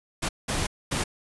pink noise bursts at uneven times, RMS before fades -27 dBFS, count 3, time 0.22-0.29 / 0.48-0.67 / 0.91-1.04 s, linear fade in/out 10 ms, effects resampled to 24000 Hz

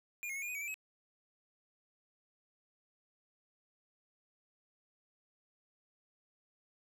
square tone with pitch steps, 2421 / 2153 / 2202 / 2420 / 2490 / 2268 / 2345 / 2559 Hz, D#7 / C7 / C#7 / D#7 / D#7 / C#7 / D7 / D#7, -48 / +49 / -12 / -49 / +1 / +39 / -3 / +48 cents, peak -39 dBFS, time 0.23-0.742 s, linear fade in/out 0 ms, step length 64 ms, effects none

